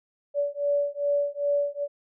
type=beating tone pair; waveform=sine; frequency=573 / 575.5 Hz; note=D5 / D5; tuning=-43 / -35 cents; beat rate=2.5 Hz; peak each=-26 dBFS; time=0.34-1.88 s; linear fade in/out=50 ms; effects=none